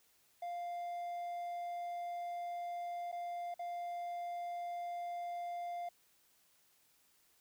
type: tone with dropouts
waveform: triangle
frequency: 698.5 Hz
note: F5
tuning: in tune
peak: -37 dBFS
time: 0.42-5.89 s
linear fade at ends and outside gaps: 5 ms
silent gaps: 3.117-3.125 / 3.542-3.592 s
effects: white hiss -71 dBFS RMS until 7.4 s